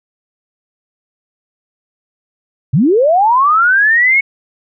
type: linear sweep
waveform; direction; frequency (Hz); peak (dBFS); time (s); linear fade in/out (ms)
sine; up; 110.8 to 2217; -7; 2.73-4.21; 10
effects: none